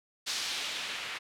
blue noise with low-pass filter sweep, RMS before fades -36 dBFS, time 0.26-1.19 s, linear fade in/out 20 ms, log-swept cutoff 4700 to 2300 Hz, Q 1.3, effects none

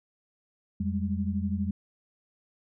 sine tone cluster, 86.8 / 194.6 / 206.8 Hz, F2 / G3 / G#3, -10 / -12 / -7 cents, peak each -31 dBFS, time 0.8-1.71 s, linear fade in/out 5 ms, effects none

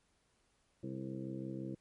harmonic tone with a mistuned harmonic, 65.9 Hz, C2, 13 cents sharp, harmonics 2 / 3 / 4 / 5 / 6 / 7 / 8, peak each -45 / -45 / -48 / -44 / -58 / -54 / -53 dBFS, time 0.83-1.75 s, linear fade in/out 5 ms, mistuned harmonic 6, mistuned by +68 cents, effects pink hiss -75 dBFS RMS until 1.8 s + MP3 48 kbps

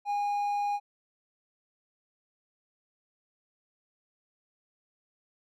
triangle tone, 818 Hz, G#5, 26 cents flat, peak -25 dBFS, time 0.05-0.8 s, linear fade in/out 50 ms, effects none

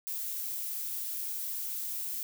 violet noise, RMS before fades -36 dBFS, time 0.07-2.23 s, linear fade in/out 0 ms, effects none

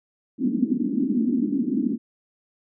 pink band-pass noise, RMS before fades -23 dBFS, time 0.38-1.98 s, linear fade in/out 50 ms, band 220 to 290 Hz, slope 48 dB/octave, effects none

